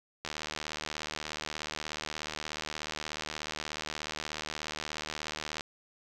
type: click train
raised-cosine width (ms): 0.2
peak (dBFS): -18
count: 412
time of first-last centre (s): 0.25-5.609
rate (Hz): 76.7
effects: none